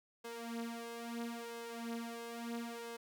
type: tone with flanger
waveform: sawtooth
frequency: 233.1 Hz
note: A#3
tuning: in tune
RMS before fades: -44 dBFS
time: 0.24-2.97 s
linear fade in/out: 10 ms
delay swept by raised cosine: 1.9 to 6.2 ms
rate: 0.75 Hz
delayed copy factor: +0.8
effects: none